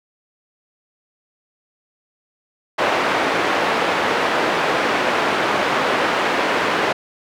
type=band-pass noise; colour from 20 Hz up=pink; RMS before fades=-19 dBFS; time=2.78-6.93 s; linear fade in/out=10 ms; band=400 to 2300 Hz; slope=12 dB/octave; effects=none